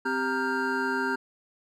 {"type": "tone cluster", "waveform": "triangle", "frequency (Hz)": [260.6, 393.7, 927, 1402, 1583], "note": ["C4", "G4", "A#5", "F6", "G6"], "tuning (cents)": [-7, 8, -10, 6, 17], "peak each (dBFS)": -30, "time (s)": [0.05, 1.16], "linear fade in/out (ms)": 10, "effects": []}